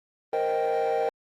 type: chord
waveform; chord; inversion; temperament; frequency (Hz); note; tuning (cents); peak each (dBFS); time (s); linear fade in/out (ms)
triangle; C minor seventh; third; equal; 466.2 / 523.3 / 622.3 / 784; Bb4 / C5 / Eb5 / G5; 0 / 0 / 0 / 0; -24 / -28 / -27 / -25; 0.33-1.09; 2
effects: tanh soft clip ceiling -17 dBFS + Opus 32 kbps